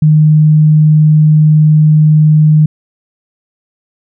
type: tone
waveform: sine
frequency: 153.6 Hz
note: D#3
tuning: 22 cents flat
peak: -3 dBFS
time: 0.02-2.66 s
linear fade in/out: 5 ms
effects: none